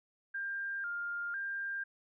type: tone with vibrato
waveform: sine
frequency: 1497 Hz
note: F#6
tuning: 20 cents sharp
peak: -35 dBFS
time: 0.34-1.84 s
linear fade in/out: 10 ms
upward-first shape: square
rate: 1 Hz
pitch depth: 110 cents each way
effects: none